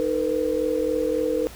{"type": "tone cluster", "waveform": "sine", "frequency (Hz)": [309.3, 455, 498.6], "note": ["D#4", "A#4", "B4"], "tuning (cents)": [-10, -42, 16], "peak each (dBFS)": [-27, -25, -24], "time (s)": [0, 1.47], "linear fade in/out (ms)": 0, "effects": ["added 60 Hz sine -45 dBFS peak until 1.55 s", "pink hiss -43 dBFS RMS until 1.55 s"]}